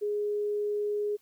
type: tone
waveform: sine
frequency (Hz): 415.3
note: G#4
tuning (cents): 0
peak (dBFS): -27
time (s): 0.01-1.17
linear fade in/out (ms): 20
effects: white hiss -67 dBFS RMS until 1.21 s